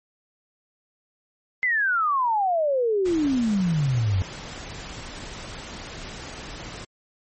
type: exponential sweep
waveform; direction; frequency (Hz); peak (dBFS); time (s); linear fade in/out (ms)
sine; down; 2078 to 89.6; -19; 1.63-4.22; 0
type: noise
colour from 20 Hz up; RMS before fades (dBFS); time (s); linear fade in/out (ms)
pink; -37; 3.05-6.85; 10
effects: MP3 32 kbps